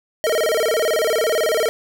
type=tone with vibrato; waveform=square; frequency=533 Hz; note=C5; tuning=32 cents sharp; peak=-17 dBFS; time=0.24-1.69 s; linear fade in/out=0 ms; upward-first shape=square; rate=18 Hz; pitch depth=280 cents each way; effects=none